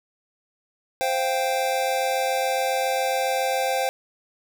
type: chord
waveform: square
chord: C suspended fourth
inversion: none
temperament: just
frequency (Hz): 523.3 / 697.7 / 784.9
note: C5 / F5 / G5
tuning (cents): 0 / -2 / +2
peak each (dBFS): -26 / -29 / -26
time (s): 1.01-3.89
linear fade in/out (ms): 0
effects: none